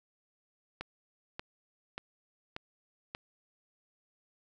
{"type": "click train", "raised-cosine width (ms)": 0.3, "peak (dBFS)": -22, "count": 5, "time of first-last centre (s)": [0.81, 3.149], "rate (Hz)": 1.71, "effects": []}